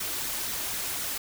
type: noise with flanger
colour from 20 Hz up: white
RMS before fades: -32 dBFS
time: 0-1.18 s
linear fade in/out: 5 ms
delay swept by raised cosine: 0.49 to 3.39 ms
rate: 4 Hz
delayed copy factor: +0.5
effects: none